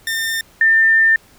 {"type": "tone pair in turn", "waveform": ["sawtooth", "sine"], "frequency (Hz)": [1806, 1797.1], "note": ["A6", "A6"], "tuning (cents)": [45, 36], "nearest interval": "unison", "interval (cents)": 9, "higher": "first", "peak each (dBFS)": [-15, -9], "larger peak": "second", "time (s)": [[0.07, 0.41], [0.61, 1.16]], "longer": "second", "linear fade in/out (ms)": 2, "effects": ["pink hiss -49 dBFS RMS until 1.38 s"]}